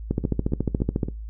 two click trains, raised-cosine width 3 ms, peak -16 / -9 dBFS, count 4 / 14, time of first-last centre 0.24-1.085 / 0.11-1.032 s, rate 3.55 / 14.1 Hz, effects noise-tail reverb RT60 0.2 s tail -20 dB re dry + added 54 Hz sine -32 dBFS peak until 1.29 s

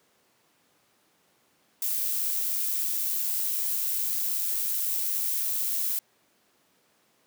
violet noise with amplitude modulation, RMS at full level -27 dBFS, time 1.82-5.99 s, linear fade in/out 2 ms, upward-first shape sine, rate 96.2 Hz, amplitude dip 25%, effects pink hiss -66 dBFS RMS until 7.26 s + high-pass 200 Hz 12 dB/octave

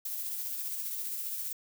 violet noise with tremolo, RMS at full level -35 dBFS, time 0.05-1.53 s, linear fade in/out 5 ms, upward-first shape sine, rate 15 Hz, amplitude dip 30%, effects none

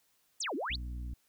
sine exponential two-way sweep, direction down then up, 8970 to 246.9 to 4740 Hz, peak -33 dBFS, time 0.4-0.76 s, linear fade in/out 5 ms, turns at 0.55 s
harmonic tone, 60.4 Hz, B1, 38 cents flat, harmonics 1 / 2 / 3 / 4 / 5, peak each -37 / -49 / -54 / -53 / -57 dBFS, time 0.7-1.14 s, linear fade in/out 5 ms
effects white hiss -72 dBFS RMS until 1.28 s

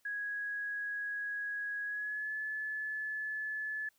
sine tone with pitch glide, 1661.2 to 1724.8 Hz, G#6 to A6, 0 to -35 cents, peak -35 dBFS, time 0.05-3.89 s, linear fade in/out 5 ms, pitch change +65 cents, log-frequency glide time 1.84-2.33 s, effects white hiss -73 dBFS RMS until 3.98 s

